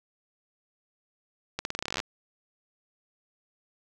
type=accelerating click train; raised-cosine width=0.2 ms; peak=-13 dBFS; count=16; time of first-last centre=1.59-2.001 s; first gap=61 ms; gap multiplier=0.87; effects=none